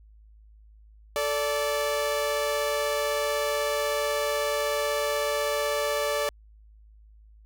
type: tone pair together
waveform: sawtooth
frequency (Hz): 440 / 581.3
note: A4 / D5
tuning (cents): 0 / -18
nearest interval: perfect fourth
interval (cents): 482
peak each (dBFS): -27 / -22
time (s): 1.16-6.29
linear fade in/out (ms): 0
effects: added 53 Hz sine -50 dBFS peak until 7.45 s